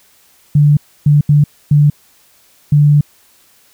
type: tone bursts at uneven times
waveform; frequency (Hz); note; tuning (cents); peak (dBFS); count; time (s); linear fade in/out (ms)
sine; 146.83; D3; 0; -5; 5; 0.55-0.77 / 1.06-1.21 / 1.29-1.44 / 1.71-1.9 / 2.72-3.01; 5
effects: white hiss -50 dBFS RMS until 3.73 s